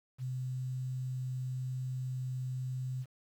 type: tone with quantisation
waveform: sine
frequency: 128.5 Hz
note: C3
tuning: 31 cents flat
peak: -34 dBFS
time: 0.18-3.06 s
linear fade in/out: 50 ms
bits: 10
effects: none